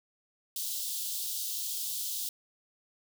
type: high-pass noise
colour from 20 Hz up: white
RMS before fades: -35 dBFS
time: 0.56-2.29 s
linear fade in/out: 2 ms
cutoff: 3200 Hz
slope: 48 dB/octave
effects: none